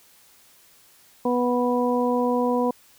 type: harmonic tone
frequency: 245.8 Hz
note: B3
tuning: 8 cents flat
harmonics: 1 / 2 / 3 / 4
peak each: -23 / -23 / -30 / -27 dBFS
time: 1.25-2.71 s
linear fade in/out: 5 ms
effects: white hiss -55 dBFS RMS until 2.98 s